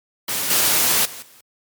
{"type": "noise with level steps", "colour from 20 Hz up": "white", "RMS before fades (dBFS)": [-23, -17, -35, -48], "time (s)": [0.28, 1.41], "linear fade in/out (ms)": 5, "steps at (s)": [0.5, 1.05, 1.22], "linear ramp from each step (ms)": 5, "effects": ["high-pass 100 Hz 12 dB/octave", "MP3 96 kbps"]}